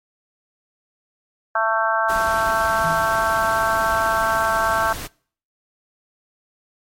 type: harmonic tone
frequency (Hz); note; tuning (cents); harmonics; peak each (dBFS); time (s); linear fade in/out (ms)
222.7; A3; +21; 3 / 4 / 5 / 6 / 7; -23 / -23 / -23 / -23 / -23; 1.55-4.93; 5
type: noise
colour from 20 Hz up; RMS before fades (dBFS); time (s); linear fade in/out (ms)
pink; -31; 2.08-5.08; 20
type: tone with exponential decay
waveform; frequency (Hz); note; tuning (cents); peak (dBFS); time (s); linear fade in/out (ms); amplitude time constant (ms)
sine; 161.4; E3; -36; -24; 2.84-3.44; 5; 130
effects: noise-tail reverb RT60 0.5 s tail -24 dB re dry + MP3 64 kbps